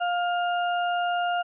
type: harmonic tone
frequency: 705 Hz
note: F5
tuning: 16 cents sharp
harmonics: 1 / 2 / 4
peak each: -24 / -30 / -36 dBFS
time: 0-1.43 s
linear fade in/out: 20 ms
effects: none